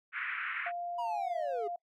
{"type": "band-pass noise", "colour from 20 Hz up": "pink", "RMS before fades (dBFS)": -37, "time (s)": [0.12, 0.72], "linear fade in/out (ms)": 50, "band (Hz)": [1300, 2400], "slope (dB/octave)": 48}
{"type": "tone", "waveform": "sine", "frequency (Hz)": 698.5, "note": "F5", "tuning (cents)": 0, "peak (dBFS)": -35, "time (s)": [0.66, 1.76], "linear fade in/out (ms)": 5}
{"type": "linear sweep", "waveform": "triangle", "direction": "down", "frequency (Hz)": [979, 397.3], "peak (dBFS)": -32, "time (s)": [0.98, 1.68], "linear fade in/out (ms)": 10}
{"effects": ["noise-tail reverb RT60 0.1 s tail -24 dB re dry"]}